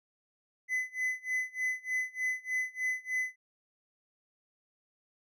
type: tone with tremolo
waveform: triangle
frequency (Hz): 2018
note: B6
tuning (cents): +37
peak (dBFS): -26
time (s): 0.68-3.36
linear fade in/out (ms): 50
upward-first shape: sine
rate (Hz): 3.3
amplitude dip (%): 95
effects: none